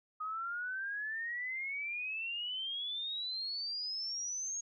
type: exponential sweep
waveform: sine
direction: up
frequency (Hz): 1244.5 to 6630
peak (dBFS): -36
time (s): 0.2-4.61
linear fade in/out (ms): 10
effects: none